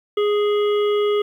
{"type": "harmonic tone", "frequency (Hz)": 415.3, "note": "G#4", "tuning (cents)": 0, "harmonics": [1, 3, 5, 7, 8], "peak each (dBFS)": [-16, -28, -35, -35, -35], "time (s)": [0.17, 1.22], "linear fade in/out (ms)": 5, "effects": ["9-bit"]}